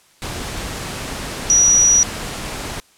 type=tone in noise; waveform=sine; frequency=5820 Hz; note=F#8; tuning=29 cents flat; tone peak=-9 dBFS; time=1.5-2.03 s; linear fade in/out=0 ms; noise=pink; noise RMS=-27 dBFS; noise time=0.22-2.8 s; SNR=+15 dB; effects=white hiss -53 dBFS RMS until 2.97 s + low-pass 10000 Hz 12 dB/octave